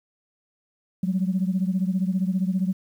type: beating tone pair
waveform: sine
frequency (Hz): 183.2 / 198.2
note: F#3 / G3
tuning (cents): -17 / +19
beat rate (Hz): 15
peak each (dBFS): -22 / -25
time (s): 1.03-2.73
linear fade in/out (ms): 5
effects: tanh soft clip ceiling -14 dBFS + 9-bit